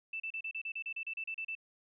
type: tone bursts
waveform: sine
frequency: 2652 Hz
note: E7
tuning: 10 cents sharp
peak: -36 dBFS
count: 14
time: 0.13-1.552 s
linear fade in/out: 5 ms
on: 70 ms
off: 34 ms
effects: none